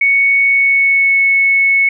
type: tone with pitch glide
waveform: sine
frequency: 2222 to 2204 Hz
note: C#7 to C#7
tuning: +4 to -11 cents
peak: -8 dBFS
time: 0.01-1.89 s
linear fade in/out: 5 ms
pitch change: -15 cents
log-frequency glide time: 0.42-1.2 s
effects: none